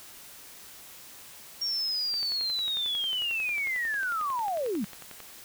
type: linear sweep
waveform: sine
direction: down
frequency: 5588 to 175.5 Hz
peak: -27 dBFS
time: 1.61-4.85 s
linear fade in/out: 10 ms
type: click train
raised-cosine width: 0.3 ms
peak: -27 dBFS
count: 35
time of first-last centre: 2.14-5.203 s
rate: 11.1 Hz
effects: white hiss -48 dBFS RMS until 5.44 s